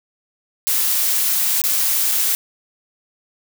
blue noise with dropouts, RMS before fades -18 dBFS, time 0.67-2.35 s, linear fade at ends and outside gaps 0 ms, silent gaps 1.617-1.639 / 2.115-2.119 s, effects none

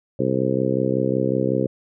harmonic tone, 65.41 Hz, C2, in tune, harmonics 2 / 3 / 4 / 5 / 6 / 7 / 8, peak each -26 / -26 / -26 / -26 / -26 / -26 / -26 dBFS, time 0.19-1.67 s, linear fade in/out 5 ms, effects none

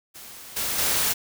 white noise with level steps, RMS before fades -42 / -27 / -23 dBFS, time 0.14-1.14 s, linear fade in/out 20 ms, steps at 0.56 / 0.78 s, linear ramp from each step 10 ms, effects none

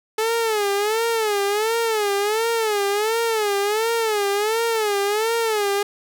sawtooth tone with vibrato, 430 Hz, A4, 40 cents flat, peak -15 dBFS, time 0.18-5.83 s, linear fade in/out 5 ms, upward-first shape sine, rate 1.4 Hz, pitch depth 130 cents each way, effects none

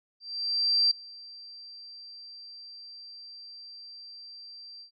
sine tone with ADSR envelope, 4703 Hz, D8, 2 cents sharp, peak -19 dBFS, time 0.2-4.91 s, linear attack 710 ms, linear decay 5 ms, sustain -24 dB, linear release 100 ms, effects none

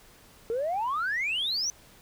sine exponential sweep, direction up, 440 to 6100 Hz, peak -25 dBFS, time 0.5-1.7 s, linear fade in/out 0 ms, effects tanh soft clip ceiling -23 dBFS + pink hiss -55 dBFS RMS until 2.01 s

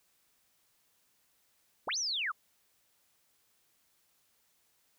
sine linear two-way sweep, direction up then down, 87.31 to 6272 to 1051 Hz, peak -31 dBFS, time 1.87-2.32 s, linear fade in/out 10 ms, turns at 1.98 s, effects white hiss -72 dBFS RMS until 4.98 s

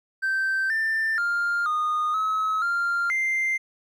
triangle tone with pitch steps, 1556 / 1785 / 1401 / 1230 / 1285 / 1392 / 2090 Hz, G6 / A6 / F6 / D#6 / E6 / F6 / C7, -13 / +24 / +5 / -20 / -45 / -6 / -2 cents, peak -19 dBFS, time 0.22-3.58 s, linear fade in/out 20 ms, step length 480 ms, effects tanh soft clip ceiling -17 dBFS

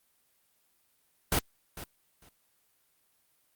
pink noise with echo, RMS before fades -26 dBFS, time 1.32-1.39 s, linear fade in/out 2 ms, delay 450 ms, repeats 2, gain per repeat -15 dB, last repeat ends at 2.29 s, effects white hiss -71 dBFS RMS until 3.55 s + Opus 32 kbps

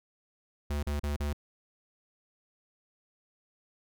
square tone bursts, 72.9 Hz, D2, 12 cents flat, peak -30 dBFS, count 4, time 0.7-1.331 s, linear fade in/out 5 ms, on 130 ms, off 37 ms, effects none

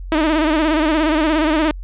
sawtooth tone with vibrato, 311.1 Hz, D#4, in tune, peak -10 dBFS, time 0.12-1.71 s, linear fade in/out 0 ms, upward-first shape sine, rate 17 Hz, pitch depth 87 cents each way, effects added 45 Hz sine -27 dBFS peak until 1.83 s + resampled to 8000 Hz

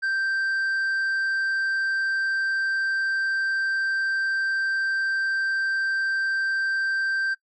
sine tone with tanh clipping, 1568 Hz, G6, in tune, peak -23 dBFS, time 0.02-7.35 s, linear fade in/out 20 ms, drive 4 dB, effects noise-tail reverb RT60 0.1 s tail -20 dB re dry

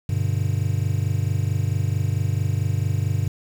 triangle chord, G major, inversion none, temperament just, 98 / 122.5 / 147 Hz, G2 / B2 / D3, 0 / -14 / +2 cents, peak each -20 / -23 / -25 dBFS, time 0.09-3.28 s, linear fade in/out 5 ms, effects 7-bit

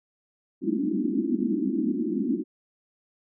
white band-pass noise, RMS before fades -26 dBFS, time 0.61-2.44 s, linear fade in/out 50 ms, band 190 to 350 Hz, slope 96 dB/octave, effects none

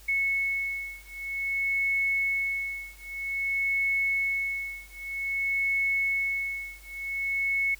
sine beating tone pair, 2200 / 2200.52 Hz, C#7 / C#7, -14 / -13 cents, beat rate 0.52 Hz, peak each -29 dBFS, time 0.08-7.75 s, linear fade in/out 10 ms, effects added 50 Hz sine -50 dBFS peak until 7.79 s + white hiss -54 dBFS RMS until 7.79 s

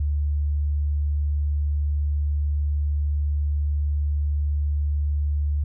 sine tone, 73.2 Hz, D2, 5 cents flat, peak -20 dBFS, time 0-5.64 s, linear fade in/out 5 ms, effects none

